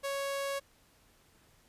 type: tone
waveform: sawtooth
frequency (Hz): 554.4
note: C#5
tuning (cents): 0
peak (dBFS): -29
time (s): 0.03-0.6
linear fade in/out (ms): 20
effects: pink hiss -65 dBFS RMS until 1.68 s + resampled to 32000 Hz